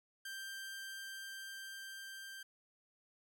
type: tone with level ramp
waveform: sawtooth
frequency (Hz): 1576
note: G6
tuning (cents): +9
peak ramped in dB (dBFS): -40 to -44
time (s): 0.25-2.43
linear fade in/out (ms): 5
effects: none